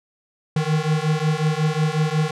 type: beating tone pair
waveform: square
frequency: 152.4 / 157.9 Hz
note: D#3 / D#3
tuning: -36 / +26 cents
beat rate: 5.5 Hz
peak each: -22 dBFS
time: 0.56-2.31 s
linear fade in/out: 5 ms
effects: low-pass 7000 Hz 12 dB/octave